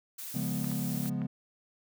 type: noise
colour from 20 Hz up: blue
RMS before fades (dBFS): -41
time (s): 0.18-1.1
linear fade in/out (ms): 10
type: chord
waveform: triangle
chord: C# dominant seventh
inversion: none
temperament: equal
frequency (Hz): 138.59 / 174.61 / 207.7 / 246.9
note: C#3 / E#3 / G#3 / B3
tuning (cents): 0 / 0 / 0 / 0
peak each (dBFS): -34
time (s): 0.34-1.27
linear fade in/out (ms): 10
type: clicks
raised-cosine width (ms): 0.5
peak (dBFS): -30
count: 4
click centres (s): 0.644 / 0.716 / 1.058 / 1.218
effects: none